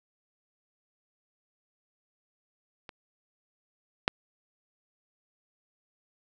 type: clicks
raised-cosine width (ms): 0.3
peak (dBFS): -26 / -6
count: 2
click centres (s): 2.892 / 4.079
effects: none